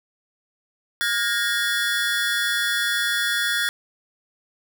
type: tone cluster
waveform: square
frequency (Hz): 1420 / 1636 / 1858 / 3420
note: F6 / G#6 / A#6 / A7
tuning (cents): +28 / -26 / -6 / -50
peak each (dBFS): -27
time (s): 1.01-3.69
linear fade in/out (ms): 0
effects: none